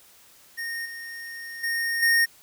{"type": "tone with level steps", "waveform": "square", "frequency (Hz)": 1848, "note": "A#6", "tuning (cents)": -16, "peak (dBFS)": [-30, -36, -25, -18], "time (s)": [0.57, 2.26], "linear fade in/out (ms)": 20, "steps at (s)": [0.85, 1.63, 2.02], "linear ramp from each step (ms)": 10, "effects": ["white hiss -54 dBFS RMS until 2.42 s"]}